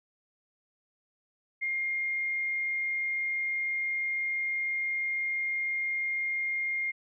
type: tone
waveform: sine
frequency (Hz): 2123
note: C7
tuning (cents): +25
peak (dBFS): -28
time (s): 1.61-6.92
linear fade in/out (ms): 20
effects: none